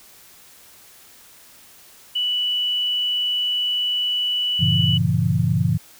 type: tone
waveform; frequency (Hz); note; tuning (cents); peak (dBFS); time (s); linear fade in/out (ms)
sine; 2960; F#7; 0; -19; 2.15-4.98; 10
type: chord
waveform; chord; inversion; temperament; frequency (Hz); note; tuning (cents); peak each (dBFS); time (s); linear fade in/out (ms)
sine; G diminished seventh; none; just; 98 / 117.6 / 141.12 / 169.34; G2 / Bb2 / Db3 / Fb3; 0 / +16 / +31 / +47; -23 / -22 / -22 / -21; 4.59-5.78; 20
effects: white hiss -48 dBFS RMS until 5.99 s